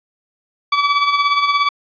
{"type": "tone with tremolo", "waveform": "sawtooth", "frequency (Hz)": 1147, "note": "D6", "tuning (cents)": -41, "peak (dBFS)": -7, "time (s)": [0.72, 1.69], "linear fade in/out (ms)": 5, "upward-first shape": "sine", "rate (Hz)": 17, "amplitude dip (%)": 55, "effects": ["resampled to 11025 Hz", "8-bit"]}